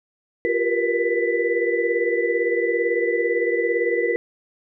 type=tone cluster; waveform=sine; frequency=350.3 / 391.3 / 467.5 / 485.3 / 1989 Hz; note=F4 / G4 / A#4 / B4 / B6; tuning=+5 / -3 / +5 / -30 / +12 cents; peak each=-25 / -28 / -22 / -26 / -26 dBFS; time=0.45-4.16 s; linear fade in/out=0 ms; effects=none